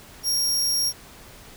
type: tone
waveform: sawtooth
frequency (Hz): 5588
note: F8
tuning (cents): 0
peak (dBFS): -18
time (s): 0.23-0.93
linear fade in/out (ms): 50
effects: pink hiss -46 dBFS RMS until 1.56 s